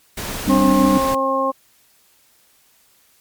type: noise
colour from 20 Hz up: pink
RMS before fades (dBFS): -27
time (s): 0.17-1.15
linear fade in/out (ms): 5
type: chord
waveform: sine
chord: G suspended fourth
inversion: none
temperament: equal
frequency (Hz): 196 / 261.6 / 293.7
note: G3 / C4 / D4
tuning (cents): 0 / 0 / 0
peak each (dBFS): -17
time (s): 0.47-0.98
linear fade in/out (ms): 10
type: harmonic tone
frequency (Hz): 268.1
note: C4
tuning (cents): +42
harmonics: 1 / 2 / 3 / 4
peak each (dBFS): -25 / -20 / -27 / -19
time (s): 0.49-1.52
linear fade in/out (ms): 20
effects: white hiss -56 dBFS RMS until 3.2 s + MP3 96 kbps